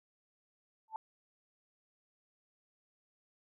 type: tone with exponential growth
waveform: sine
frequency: 881 Hz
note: A5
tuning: 2 cents sharp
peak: -32 dBFS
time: 0.88-0.96 s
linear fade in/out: 1 ms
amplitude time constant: 16 ms
effects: none